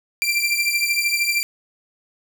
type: beating tone pair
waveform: sawtooth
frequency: 2354 / 2367 Hz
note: D7 / D7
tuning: +3 / +13 cents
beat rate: 13 Hz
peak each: -18 dBFS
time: 0.22-1.43 s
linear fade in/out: 0 ms
effects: none